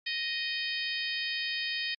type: harmonic tone with a mistuned harmonic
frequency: 622.3 Hz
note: D#5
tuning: in tune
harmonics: 3 / 4 / 5 / 6 / 7 / 8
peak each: -36 / -37 / -38 / -39 / -39 / -40 dBFS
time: 0.06-1.95 s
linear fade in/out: 10 ms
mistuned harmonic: 7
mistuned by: +30 cents
effects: AAC 64 kbps